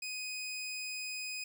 20% pulse tone, 2500 Hz, D#7, 8 cents sharp, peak -33 dBFS, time 0.02-1.44 s, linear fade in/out 5 ms, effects none

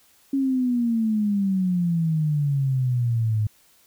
sine exponential sweep, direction down, 276.4 to 105.3 Hz, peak -19 dBFS, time 0.33-3.47 s, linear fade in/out 5 ms, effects white hiss -58 dBFS RMS until 3.86 s

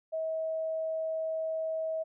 sine tone, 641 Hz, E5, 49 cents flat, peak -30 dBFS, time 0.12-2.04 s, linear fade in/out 20 ms, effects none

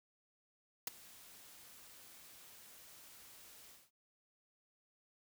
white noise with ADSR envelope, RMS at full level -36 dBFS, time 0.87-3.91 s, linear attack 4 ms, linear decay 13 ms, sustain -22 dB, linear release 220 ms, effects none

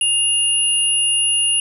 sine tone pair together, 2820 / 10201 Hz, F7 / D#9, +16 / +42 cents, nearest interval octave + minor seventh, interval 2226 cents, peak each -17 dBFS, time 0.01-1.6 s, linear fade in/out 2 ms, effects none

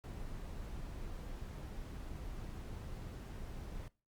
brown noise, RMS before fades -45 dBFS, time 0.04-3.88 s, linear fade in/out 0 ms, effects noise-tail reverb RT60 0.3 s tail -20 dB re dry + Opus 48 kbps

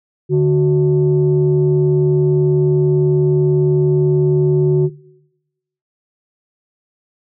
sine tone pair together, 146.96 / 370 Hz, D3 / F#4, +2 / 0 cents, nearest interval octave + major third, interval 1598 cents, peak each -12 dBFS, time 0.29-4.9 s, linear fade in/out 50 ms, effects noise-tail reverb RT60 1.0 s tail -22 dB re dry + tanh soft clip ceiling -5 dBFS

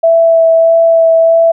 sine tone with vibrato, 659.3 Hz, E5, in tune, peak -4 dBFS, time 0.03-1.52 s, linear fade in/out 10 ms, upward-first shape sine, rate 1.6 Hz, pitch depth 11 cents each way, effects none

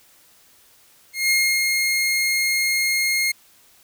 sawtooth tone with ADSR envelope, 2140 Hz, C7, 38 cents sharp, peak -12 dBFS, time 1.13-3.32 s, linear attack 170 ms, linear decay 300 ms, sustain -3 dB, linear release 9 ms, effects white hiss -54 dBFS RMS until 3.83 s

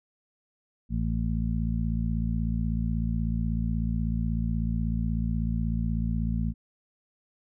harmonic tone, 56.3 Hz, A1, 40 cents sharp, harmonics 1 / 2 / 3 / 4, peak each -28 / -32 / -31 / -32 dBFS, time 0.89-6.54 s, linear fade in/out 50 ms, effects none

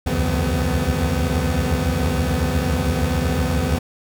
25% pulse tone cluster, 68 / 75.1 / 81.1 / 89.5 / 252.4 Hz, C#2 / D2 / E2 / F2 / B3, -33 / +39 / -28 / +43 / +38 cents, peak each -21 dBFS, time 0.06-3.79 s, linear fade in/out 10 ms, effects none

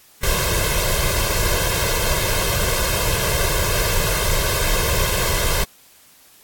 pink noise with comb filter, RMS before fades -19 dBFS, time 0.23-5.64 s, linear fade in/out 5 ms, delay 1.9 ms, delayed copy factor +1, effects white hiss -50 dBFS RMS until 6.43 s + AAC 64 kbps

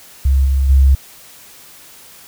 sine tone with level steps, 67.5 Hz, C#2, 45 cents flat, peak -9 / -11 / -6 dBFS, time 0.25-0.95 s, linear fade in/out 5 ms, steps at 0.45 / 0.69 s, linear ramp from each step 10 ms, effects white hiss -41 dBFS RMS until 2.27 s

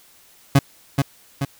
30% pulse tone with echo, 138.59 Hz, C#3, in tune, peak -7 dBFS, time 0.55-0.59 s, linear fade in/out 5 ms, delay 430 ms, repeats 2, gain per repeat -5 dB, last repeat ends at 1.45 s, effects white hiss -52 dBFS RMS until 1.59 s

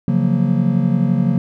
triangle chord, Gb major seventh, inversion second, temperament just, 138.75 / 173.43 / 185 / 231.2 Hz, Db3 / F3 / Gb3 / Bb3, +2 / -12 / 0 / -14 cents, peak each -17 dBFS, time 0.08-1.38 s, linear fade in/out 2 ms, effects none

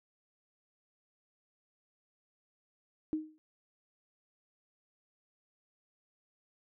sine tone with exponential decay, 311.1 Hz, D#4, in tune, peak -27 dBFS, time 3.13-3.38 s, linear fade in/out 0 ms, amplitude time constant 54 ms, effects none

